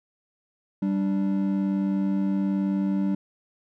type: tone pair together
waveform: triangle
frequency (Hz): 194.78 / 293.7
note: G3 / D4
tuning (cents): -11 / 0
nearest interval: perfect fifth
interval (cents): 711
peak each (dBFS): -21 / -26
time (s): 0.82-3.15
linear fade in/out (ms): 5
effects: none